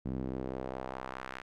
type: tone with band-pass filter sweep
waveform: sawtooth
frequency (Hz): 64.8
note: C2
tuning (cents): -16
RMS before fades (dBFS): -39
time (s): 0.05-1.42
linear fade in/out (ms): 10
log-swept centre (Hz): 210 to 1800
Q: 1.3
effects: none